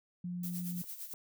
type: tone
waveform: sine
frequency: 177.2 Hz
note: F3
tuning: 25 cents sharp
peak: -36 dBFS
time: 0.24-0.82 s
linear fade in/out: 5 ms
type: noise with tremolo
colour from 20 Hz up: violet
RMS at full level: -42 dBFS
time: 0.43-1.14 s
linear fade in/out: 5 ms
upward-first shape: sine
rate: 8.8 Hz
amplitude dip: 65%
type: clicks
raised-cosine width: 1 ms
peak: -45 / -35 dBFS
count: 2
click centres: 0.841 / 1.139 s
effects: none